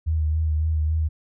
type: tone with vibrato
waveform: sine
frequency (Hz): 78.2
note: D#2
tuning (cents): +9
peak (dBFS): -19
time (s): 0.06-1.09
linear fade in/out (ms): 20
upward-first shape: sine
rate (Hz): 3.6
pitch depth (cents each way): 34
effects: none